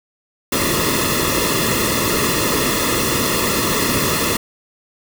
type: noise with comb filter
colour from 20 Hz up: pink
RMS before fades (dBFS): -18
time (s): 0.52-4.37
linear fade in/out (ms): 5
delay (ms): 1.3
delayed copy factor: -0.85
effects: none